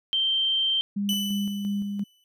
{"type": "tone", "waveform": "sine", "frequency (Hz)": 3136, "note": "G7", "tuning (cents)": 0, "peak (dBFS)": -21, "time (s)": [0.13, 0.81], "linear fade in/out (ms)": 0}
{"type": "tone with tremolo", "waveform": "sine", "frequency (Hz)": 201.8, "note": "G#3", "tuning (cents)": -49, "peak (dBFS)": -24, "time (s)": [0.96, 2.04], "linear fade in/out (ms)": 10, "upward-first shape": "square", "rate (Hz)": 2.9, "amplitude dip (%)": 35}
{"type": "tone with exponential decay", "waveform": "40% pulse", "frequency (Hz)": 2989, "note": "F#7", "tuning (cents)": 17, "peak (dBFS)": -23, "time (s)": [1.09, 2.24], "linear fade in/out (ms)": 1, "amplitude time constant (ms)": 250}
{"effects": []}